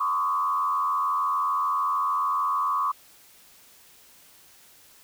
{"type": "tone with frequency modulation", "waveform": "sine", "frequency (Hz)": 1124, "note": "C#6", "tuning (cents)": 24, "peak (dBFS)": -22, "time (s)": [0, 2.92], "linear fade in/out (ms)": 10, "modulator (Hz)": 86.8, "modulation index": 1.1, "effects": ["white hiss -54 dBFS RMS until 5.03 s"]}